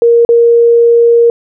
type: tone with dropouts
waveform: sine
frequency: 468.7 Hz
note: A#4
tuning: 9 cents sharp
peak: -3 dBFS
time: 0.02-1.3 s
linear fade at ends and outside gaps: 1 ms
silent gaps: 0.25-0.29 s
effects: none